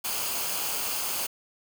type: noise with comb filter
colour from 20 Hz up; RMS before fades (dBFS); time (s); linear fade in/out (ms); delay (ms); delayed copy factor
white; -30; 0.04-1.27; 10; 0.53; -0.5
effects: none